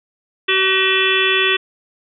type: harmonic tone with a mistuned harmonic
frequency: 380.1 Hz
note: F#4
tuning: 47 cents sharp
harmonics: 1 / 3 / 4 / 5 / 6 / 7 / 8 / 9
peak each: -20 / -24 / -24 / -20 / -25 / -19 / -23 / -20 dBFS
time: 0.48-1.57 s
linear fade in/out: 10 ms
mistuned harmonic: 6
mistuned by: +88 cents
effects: none